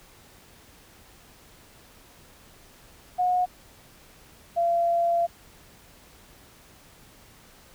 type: tone pair in turn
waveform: sine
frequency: 725 / 684.3 Hz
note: F#5 / F5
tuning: -35 / -35 cents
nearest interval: minor second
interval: 100 cents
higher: first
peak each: -20 dBFS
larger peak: neither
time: 3.18-3.46 / 4.56-5.27 s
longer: second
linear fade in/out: 20 ms
effects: pink hiss -53 dBFS RMS until 7.74 s